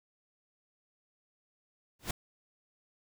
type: noise with exponential growth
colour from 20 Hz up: pink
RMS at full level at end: -29 dBFS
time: 1.99-2.11 s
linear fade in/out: 5 ms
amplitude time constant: 24 ms
effects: none